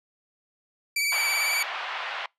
sawtooth tone with vibrato, 2300 Hz, D7, 37 cents flat, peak -20 dBFS, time 0.96-1.63 s, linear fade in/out 5 ms, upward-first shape sine, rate 18 Hz, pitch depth 39 cents each way
pink band-pass noise, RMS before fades -33 dBFS, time 1.12-2.26 s, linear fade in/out 2 ms, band 770 to 3300 Hz, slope 24 dB/octave
effects noise-tail reverb RT60 0.2 s tail -26 dB re dry + resampled to 32000 Hz

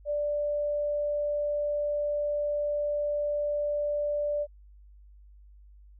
sine tone, 587.3 Hz, D5, in tune, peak -26 dBFS, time 0.05-4.47 s, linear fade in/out 50 ms, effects added 50 Hz sine -50 dBFS peak until 5.99 s

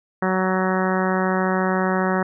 harmonic tone, 186.9 Hz, F#3, 18 cents sharp, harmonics 1 / 2 / 3 / 4 / 5 / 6 / 7 / 8 / 9 / 10, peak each -22 / -25 / -27 / -28 / -29 / -30 / -30 / -31 / -32 / -32 dBFS, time 0.22-2.23 s, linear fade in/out 5 ms, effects none

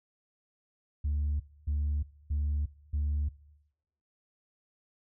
sine tone bursts, 73.42 Hz, D2, in tune, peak -25 dBFS, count 4, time 1.04-3.29 s, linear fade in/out 10 ms, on 360 ms, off 270 ms, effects noise-tail reverb RT60 0.9 s tail -21 dB re dry + tanh soft clip ceiling -25 dBFS

